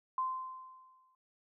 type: tone with exponential decay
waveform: sine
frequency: 1037 Hz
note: C6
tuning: 16 cents flat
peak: -29 dBFS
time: 0.18-1.15 s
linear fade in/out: 2 ms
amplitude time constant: 210 ms
effects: none